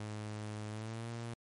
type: tone with pitch glide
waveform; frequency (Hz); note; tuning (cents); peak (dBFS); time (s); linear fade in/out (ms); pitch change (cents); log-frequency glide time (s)
sawtooth; 106.4 to 116.7; G#2 to A#2; +42 to +2; -36; 0-1.34; 5; +160; 0.69-1.09
effects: MP3 48 kbps